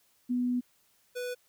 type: tone pair in turn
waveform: sine / square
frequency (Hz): 246.9 / 493.8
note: B3 / B4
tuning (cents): 0 / 0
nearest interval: octave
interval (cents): 1200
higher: second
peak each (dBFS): -26 / -34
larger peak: first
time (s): 0.29-0.61 / 1.15-1.35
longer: first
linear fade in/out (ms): 20
effects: white hiss -68 dBFS RMS until 1.48 s